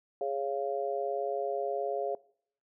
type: harmonic tone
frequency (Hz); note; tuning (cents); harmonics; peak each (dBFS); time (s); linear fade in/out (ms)
138.59; C#3; 0; 3 / 4 / 5; -34 / -34 / -34; 0.21-2.15; 2
effects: noise-tail reverb RT60 0.6 s tail -22 dB re dry